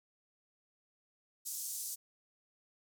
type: band-pass noise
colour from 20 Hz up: pink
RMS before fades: -41 dBFS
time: 1.45-1.96 s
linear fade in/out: 20 ms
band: 6100 to 15000 Hz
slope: 24 dB/octave
effects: none